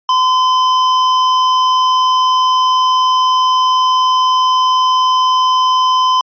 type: tone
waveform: square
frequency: 1023 Hz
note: C6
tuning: 39 cents flat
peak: -10 dBFS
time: 0.09-6.21 s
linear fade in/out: 2 ms
effects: resampled to 11025 Hz